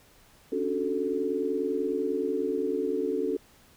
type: chord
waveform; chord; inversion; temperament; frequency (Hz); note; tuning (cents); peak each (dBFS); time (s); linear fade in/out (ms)
sine; D major seventh; third; equal with one note detuned; 273.5 / 293.7 / 370 / 440; C#4 / D4 / F#4 / A4; -23 / 0 / 0 / 0; -33 / -34 / -31 / -29; 0.52-3.37; 5
effects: pink hiss -58 dBFS RMS until 3.76 s